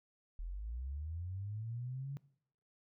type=linear sweep; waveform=sine; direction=up; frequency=38.89 to 142.3 Hz; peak=-39 dBFS; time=0.39-2.17 s; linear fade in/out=0 ms; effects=noise-tail reverb RT60 0.7 s tail -21 dB re dry